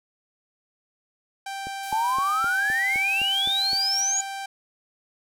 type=tone; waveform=sawtooth; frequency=784 Hz; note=G5; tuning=in tune; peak=-27 dBFS; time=1.46-4.46 s; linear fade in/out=5 ms
type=click train; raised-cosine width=2 ms; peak=-25 dBFS; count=9; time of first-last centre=1.67-3.732 s; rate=3.88 Hz
type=noise with tremolo; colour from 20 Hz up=violet; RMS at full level=-35 dBFS; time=1.83-4.01 s; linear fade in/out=2 ms; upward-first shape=sine; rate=4.7 Hz; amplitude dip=25%
type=exponential sweep; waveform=sine; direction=up; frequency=848 to 6910 Hz; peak=-21 dBFS; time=1.92-4.21 s; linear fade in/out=5 ms
effects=low-pass 11000 Hz 12 dB/octave